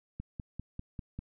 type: click train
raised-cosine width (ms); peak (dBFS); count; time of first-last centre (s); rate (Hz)
5; -26; 6; 0.2-1.19; 5.05
effects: none